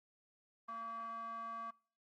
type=tone with band-pass filter; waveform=square; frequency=228.5 Hz; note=A#3; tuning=34 cents flat; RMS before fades=-45 dBFS; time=0.68-1.71 s; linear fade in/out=10 ms; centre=1100 Hz; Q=7; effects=noise-tail reverb RT60 0.5 s tail -25 dB re dry + Opus 24 kbps